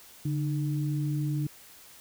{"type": "tone pair together", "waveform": "sine", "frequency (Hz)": [144.97, 306.3], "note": ["D3", "D#4"], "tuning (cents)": [-22, -27], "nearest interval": "octave + minor second", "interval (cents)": 1295, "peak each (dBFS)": [-27, -34], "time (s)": [0.25, 1.47], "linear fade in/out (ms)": 5, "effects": ["white hiss -52 dBFS RMS until 2 s"]}